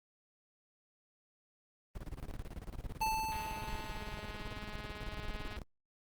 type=noise with tremolo; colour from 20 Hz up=brown; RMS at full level=-41 dBFS; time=1.95-5.62 s; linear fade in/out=2 ms; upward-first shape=square; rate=18 Hz; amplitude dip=80%
type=tone with exponential decay; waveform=square; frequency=880 Hz; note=A5; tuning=in tune; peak=-31 dBFS; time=3.01-4.95 s; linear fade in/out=5 ms; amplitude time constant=420 ms
type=click train; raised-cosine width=0.3 ms; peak=-32 dBFS; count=473; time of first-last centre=3.32-5.568 s; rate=210 Hz
effects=Opus 24 kbps